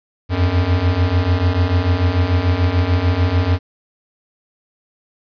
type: beating tone pair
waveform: square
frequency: 85.2 / 92 Hz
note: F2 / F#2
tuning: -42 / -9 cents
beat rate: 6.8 Hz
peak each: -19 / -16 dBFS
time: 0.29-3.59 s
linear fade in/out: 50 ms
effects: resampled to 11025 Hz + 8-bit